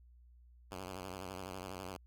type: tone with vibrato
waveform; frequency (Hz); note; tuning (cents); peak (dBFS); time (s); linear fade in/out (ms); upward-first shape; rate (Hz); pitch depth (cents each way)
5% pulse; 93.4; F#2; +17; -32; 0.71-1.97; 5; sine; 12; 100
effects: added 60 Hz sine -58 dBFS peak until 2.06 s